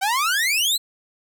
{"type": "exponential sweep", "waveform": "sawtooth", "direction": "up", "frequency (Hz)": [743, 4186], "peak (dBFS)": -15, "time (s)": [0.01, 0.78], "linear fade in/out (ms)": 20, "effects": []}